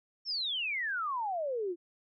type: exponential sweep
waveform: sine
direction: down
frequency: 5540 to 330.9 Hz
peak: -31 dBFS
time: 0.25-1.76 s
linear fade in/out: 50 ms
effects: none